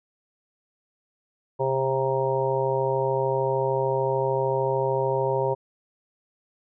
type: harmonic tone with a mistuned harmonic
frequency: 133.4 Hz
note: C3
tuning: 34 cents sharp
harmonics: 1 / 3 / 4 / 5 / 6 / 7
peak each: -30 / -26 / -26 / -33 / -36 / -28 dBFS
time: 1.59-5.55 s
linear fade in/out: 20 ms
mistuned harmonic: 1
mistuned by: -30 cents
effects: none